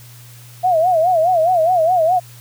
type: tone with vibrato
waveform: sine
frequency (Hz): 685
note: F5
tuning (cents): -34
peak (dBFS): -11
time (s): 0.63-2.2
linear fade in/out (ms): 20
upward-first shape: sine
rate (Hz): 4.8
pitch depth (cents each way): 150
effects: added 120 Hz sine -39 dBFS peak until 2.4 s + white hiss -44 dBFS RMS until 2.4 s